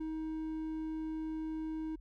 triangle tone, 315.6 Hz, D#4, 25 cents sharp, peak -34 dBFS, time 0-1.96 s, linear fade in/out 10 ms, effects added 43 Hz sine -50 dBFS peak until 2 s

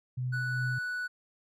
sine tone with tremolo, 126.2 Hz, B2, 38 cents sharp, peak -29 dBFS, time 0.17-0.79 s, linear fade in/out 10 ms, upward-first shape triangle, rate 2.6 Hz, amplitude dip 40%
triangle tone, 1480 Hz, F#6, in tune, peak -30 dBFS, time 0.32-1.08 s, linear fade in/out 20 ms
effects none

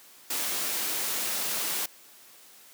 white noise, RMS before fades -30 dBFS, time 0.3-1.86 s, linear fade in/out 5 ms, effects white hiss -53 dBFS RMS until 2.73 s + high-pass 200 Hz 12 dB/octave

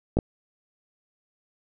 clicks, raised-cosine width 2 ms, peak -9 dBFS, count 2, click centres 0.17 / 0.188 s, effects none

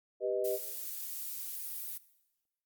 sine chord, G augmented, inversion none, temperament equal, 392 / 493.9 / 622.3 Hz, G4 / B4 / D#5, 0 / 0 / 0 cents, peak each -34 dBFS, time 0.2-0.59 s, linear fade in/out 50 ms
violet noise, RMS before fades -40 dBFS, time 0.44-1.98 s, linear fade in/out 10 ms
effects noise-tail reverb RT60 1.0 s tail -18 dB re dry + Opus 48 kbps

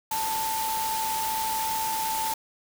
sine tone in noise, 885 Hz, A5, 10 cents sharp, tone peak -27 dBFS, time 0.11-2.34 s, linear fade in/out 5 ms, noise white, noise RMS -32 dBFS, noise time 0.11-2.34 s, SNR +2 dB, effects none

